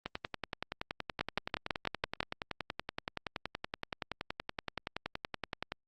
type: two click trains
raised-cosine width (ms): 0.3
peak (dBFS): -14 / -19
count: 7 / 61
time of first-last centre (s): 1.21-2.205 / 0.06-5.72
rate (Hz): 6.03 / 10.6
effects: Opus 32 kbps